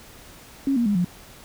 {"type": "tone with pitch steps", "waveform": "sine", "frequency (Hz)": [273.7, 236.9, 205, 177.47], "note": ["C#4", "A#3", "G#3", "F3"], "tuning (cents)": [-22, 28, -22, 28], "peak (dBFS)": -18, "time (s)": [0.67, 1.046], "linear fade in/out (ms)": 2, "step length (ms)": 94, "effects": ["pink hiss -46 dBFS RMS until 1.44 s"]}